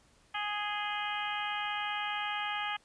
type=harmonic tone with a mistuned harmonic; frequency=415.3 Hz; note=G#4; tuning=in tune; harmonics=2 / 3 / 4 / 5 / 6 / 7 / 8; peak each=-37 / -39 / -40 / -41 / -42 / -42 / -43 dBFS; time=0.34-2.77 s; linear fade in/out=10 ms; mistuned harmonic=8; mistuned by=-74 cents; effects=pink hiss -65 dBFS RMS until 2.84 s + resampled to 22050 Hz